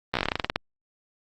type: slowing click train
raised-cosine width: 0.3 ms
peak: -7 dBFS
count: 14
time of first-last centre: 0.14-0.56 s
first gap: 14 ms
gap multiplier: 1.13
effects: Opus 24 kbps